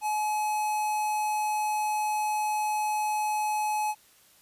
square tone with notch filter, 850 Hz, G#5, 40 cents sharp, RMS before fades -28 dBFS, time 0.01-3.95 s, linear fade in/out 50 ms, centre 3700 Hz, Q 1.3, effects white hiss -59 dBFS RMS until 4.41 s + resampled to 32000 Hz

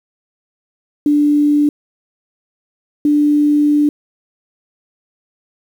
sine tone pair in turn, 293.7 / 294.8 Hz, D4 / D4, 0 / +7 cents, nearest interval unison, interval 7 cents, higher second, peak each -9 dBFS, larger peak neither, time 1.06-1.69 / 3.05-3.89 s, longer second, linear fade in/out 2 ms, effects 7-bit

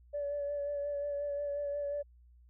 sine tone with vibrato, 575 Hz, D5, 37 cents flat, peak -32 dBFS, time 0.13-2.03 s, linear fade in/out 20 ms, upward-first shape sine, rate 5.6 Hz, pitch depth 22 cents each way, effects tanh soft clip ceiling -28 dBFS + added 60 Hz sine -57 dBFS peak until 2.49 s

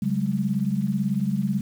sine chord, C# suspended fourth, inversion none, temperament equal with one note detuned, 138.59 / 189.54 / 207.7 Hz, C#3 / F#3 / G#3, 0 / +42 / 0 cents, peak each -28 / -25 / -25 dBFS, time 0.02-1.61 s, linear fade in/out 5 ms, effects 8-bit

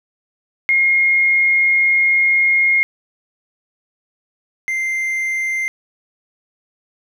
sine / triangle tone pair in turn, 2142 / 2089 Hz, C7 / C7, +40 / -3 cents, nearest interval unison, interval 43 cents, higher first, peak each -11 / -16 dBFS, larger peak first, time 0.69-2.83 / 4.68-5.68 s, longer first, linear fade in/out 0 ms, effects none

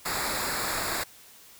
pink noise with comb filter, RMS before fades -30 dBFS, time 0.05-1.04 s, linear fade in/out 10 ms, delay 0.33 ms, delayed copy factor -0.75, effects white hiss -52 dBFS RMS until 1.59 s

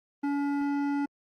sine tone with hard clipping, 284.3 Hz, C#4, 44 cents sharp, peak -28 dBFS, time 0.23-1.06 s, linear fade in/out 10 ms, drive 12 dB, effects Opus 24 kbps

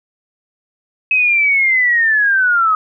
sine linear sweep, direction down, 2563 to 1252 Hz, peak -10 dBFS, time 1.11-2.75 s, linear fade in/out 2 ms, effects none

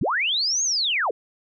sine linear two-way sweep, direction up then down, 64.8 to 6645 to 366.3 Hz, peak -20 dBFS, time 0.01-1.11 s, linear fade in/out 5 ms, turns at 0.63 s, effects none

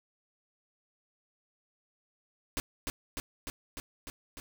pink noise with echo, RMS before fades -33 dBFS, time 2.57-2.6 s, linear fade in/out 0 ms, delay 300 ms, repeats 6, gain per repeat -2 dB, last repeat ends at 4.4 s, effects none

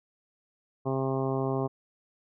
harmonic tone, 133.5 Hz, C3, 35 cents sharp, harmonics 1 / 2 / 3 / 4 / 5 / 6 / 7 / 8 / 9, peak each -31 / -33 / -31 / -38 / -36 / -39 / -43 / -39 / -50 dBFS, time 0.85-1.68 s, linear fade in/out 20 ms, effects none

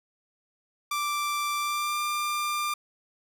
sawtooth tone with pitch glide, 1174.7 to 1193.2 Hz, D6 to D6, 0 to +27 cents, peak -23 dBFS, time 0.91-2.74 s, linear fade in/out 5 ms, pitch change +27 cents, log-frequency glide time 1.59-2 s, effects none

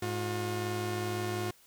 sawtooth tone pair together, 105.63 / 358.5 Hz, G#2 / F4, +30 / +45 cents, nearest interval octave + major sixth, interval 2115 cents, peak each -31 / -30 dBFS, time 0.02-1.51 s, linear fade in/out 5 ms, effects white hiss -61 dBFS RMS until 1.66 s

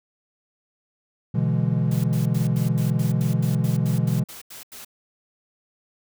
triangle chord, E dominant seventh, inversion second, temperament equal with one note detuned, 123.47 / 146.83 / 167.21 / 207.7 Hz, B2 / D3 / E3 / G#3, 0 / 0 / +25 / 0 cents, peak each -21 / -23 / -22 / -26 dBFS, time 1.34-4.24 s, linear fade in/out 10 ms
white noise bursts, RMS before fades -40 dBFS, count 14, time 1.91-4.848 s, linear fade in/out 5 ms, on 130 ms, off 86 ms
effects none

